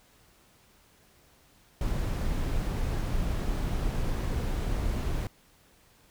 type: noise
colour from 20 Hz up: brown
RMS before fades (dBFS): -29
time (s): 1.81-5.27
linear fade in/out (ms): 2
effects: pink hiss -61 dBFS RMS until 6.1 s